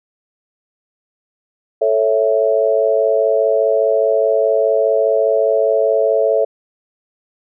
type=chord; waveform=sine; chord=A major; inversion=none; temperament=equal; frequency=440 / 554.4 / 659.3 Hz; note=A4 / C#5 / E5; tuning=0 / 0 / 0 cents; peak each=-16 dBFS; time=1.81-6.45 s; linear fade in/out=10 ms; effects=none